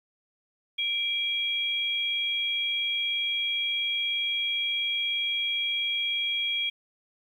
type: tone pair together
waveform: sine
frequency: 2349 / 3287 Hz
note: D7 / G#7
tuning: 0 / -19 cents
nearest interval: tritone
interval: 581 cents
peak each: -30 / -27 dBFS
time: 0.78-6.7 s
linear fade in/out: 10 ms
effects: 10-bit